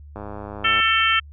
click train, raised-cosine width 1 ms, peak -20 dBFS, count 67, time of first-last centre 0.16-0.801 s, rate 103 Hz
harmonic tone, 445.9 Hz, A4, 23 cents sharp, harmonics 3 / 4 / 5 / 6 / 7, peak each -20 / -23 / -24 / -23 / -22 dBFS, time 0.64-1.2 s, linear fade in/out 10 ms
effects added 73 Hz sine -39 dBFS peak until 1.32 s

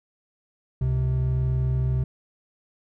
triangle tone pair together, 67.8 / 128.73 Hz, C#2 / C3, -38 / -28 cents, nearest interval major seventh, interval 1110 cents, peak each -24 / -20 dBFS, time 0.81-2.04 s, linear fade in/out 5 ms, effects none

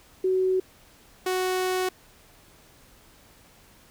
sine / sawtooth tone pair in turn, 374.1 / 370 Hz, F#4 / F#4, +19 / 0 cents, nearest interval unison, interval 19 cents, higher first, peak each -20 dBFS, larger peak neither, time 0.24-0.6 / 1.26-1.89 s, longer second, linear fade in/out 5 ms, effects pink hiss -55 dBFS RMS until 3.9 s

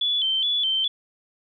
sine tone with vibrato, 3267 Hz, G#7, 29 cents flat, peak -20 dBFS, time 0.01-0.88 s, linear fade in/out 5 ms, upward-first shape square, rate 2.4 Hz, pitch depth 85 cents each way, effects none

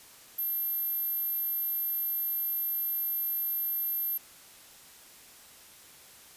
sine tone, 12650 Hz, G9, 15 cents sharp, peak -28 dBFS, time 0.38-4.18 s, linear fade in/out 10 ms, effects white hiss -53 dBFS RMS until 6.36 s + resampled to 32000 Hz

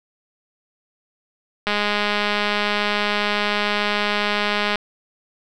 click train, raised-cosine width 0.3 ms, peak -5 dBFS, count 640, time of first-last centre 1.67-4.757 s, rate 207 Hz, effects none

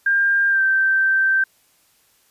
sine tone with pitch glide, 1600 to 1559.8 Hz, G6 to G6, +35 to -9 cents, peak -14 dBFS, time 0.06-1.44 s, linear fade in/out 5 ms, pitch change -44 cents, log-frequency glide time 0.49-0.62 s, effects white hiss -59 dBFS RMS until 2.3 s + resampled to 32000 Hz

